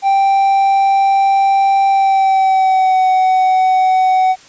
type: tone with pitch glide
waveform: triangle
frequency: 784 to 749.5 Hz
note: G5 to F#5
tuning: 0 to +22 cents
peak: -7 dBFS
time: 0.02-4.36 s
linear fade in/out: 50 ms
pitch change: -78 cents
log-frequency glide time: 1.89-3 s
effects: white hiss -42 dBFS RMS until 4.48 s + resampled to 16000 Hz